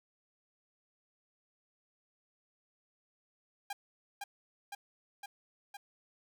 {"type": "tone with echo", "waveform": "sawtooth", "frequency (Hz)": 805, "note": "G5", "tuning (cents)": 46, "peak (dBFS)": -33, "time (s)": [3.7, 3.73], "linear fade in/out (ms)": 5, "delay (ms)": 510, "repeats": 4, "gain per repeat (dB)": -2, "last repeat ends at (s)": 5.77, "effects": []}